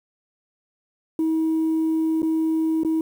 sine tone with dropouts, 320.1 Hz, D#4, 49 cents sharp, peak -17 dBFS, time 1.19-3.01 s, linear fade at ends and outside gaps 2 ms, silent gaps 2.22-2.229 / 2.834-2.848 s, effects tanh soft clip ceiling -16 dBFS + 8-bit

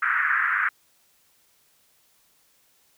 pink band-pass noise, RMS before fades -23 dBFS, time 0.02-0.69 s, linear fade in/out 5 ms, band 1300 to 1900 Hz, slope 48 dB/octave, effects white hiss -63 dBFS RMS until 2.97 s

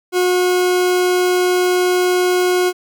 40% pulse tone, 362.1 Hz, F#4, 37 cents flat, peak -12 dBFS, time 0.12-2.73 s, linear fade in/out 50 ms, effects none

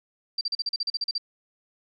sine tone bursts, 4699 Hz, D8, in tune, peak -24 dBFS, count 12, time 0.38-1.181 s, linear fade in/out 5 ms, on 31 ms, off 39 ms, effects none

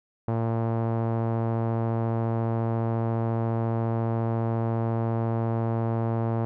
sawtooth tone with low-pass filter, 114.3 Hz, A#2, 34 cents flat, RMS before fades -26 dBFS, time 0.28-6.45 s, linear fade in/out 0 ms, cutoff 860 Hz, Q 1.3, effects none

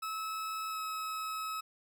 40% pulse tone with pitch glide, 1297 to 1285.8 Hz, E6 to E6, -28 to -43 cents, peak -35 dBFS, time 0.02-1.61 s, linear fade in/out 10 ms, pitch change -15 cents, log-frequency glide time 0.69-0.79 s, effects none

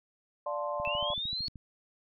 sine chord, D minor seventh, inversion none, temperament equal, 587.3 / 698.5 / 880 / 1046.5 Hz, D5 / F5 / A5 / C6, 0 / 0 / 0 / 0 cents, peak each -34 / -40 / -40 / -36 dBFS, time 0.46-1.14 s, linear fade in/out 5 ms
click train, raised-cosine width 5 ms, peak -33 dBFS, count 11, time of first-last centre 0.8-1.558 s, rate 13.2 Hz
sine linear sweep, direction up, 2600 to 4400 Hz, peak -32 dBFS, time 0.85-1.48 s, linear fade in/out 0 ms
effects none

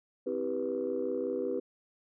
sine chord, C major seventh, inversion none, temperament just, 261.6 / 327 / 392.4 / 490.5 Hz, C4 / E4 / G4 / B4, 0 / -14 / +2 / -12 cents, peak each -37 / -38 / -34 / -33 dBFS, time 0.26-1.6 s, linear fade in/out 10 ms, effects tanh soft clip ceiling -22 dBFS

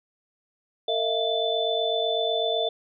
sine tone cluster, 455.5 / 637 / 685 / 3519 Hz, A#4 / D#5 / F5 / A7, -40 / +41 / -34 / 0 cents, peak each -28 dBFS, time 0.88-2.69 s, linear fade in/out 5 ms, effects none

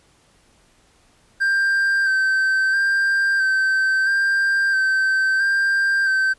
triangle tone with vibrato, 1568 Hz, G6, in tune, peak -14 dBFS, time 1.4-6.34 s, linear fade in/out 20 ms, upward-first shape square, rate 0.75 Hz, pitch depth 21 cents each way, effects pink hiss -57 dBFS RMS until 6.38 s + resampled to 24000 Hz

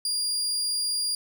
30% pulse tone, 4815 Hz, D8, 42 cents sharp, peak -22 dBFS, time 0.05-1.15 s, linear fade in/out 2 ms, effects none

